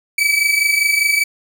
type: tone pair together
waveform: 40% pulse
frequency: 2284 / 2309 Hz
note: D7 / D7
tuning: -49 / -30 cents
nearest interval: unison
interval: 19 cents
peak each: -15 / -16 dBFS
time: 0.18-1.24 s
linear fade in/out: 5 ms
effects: none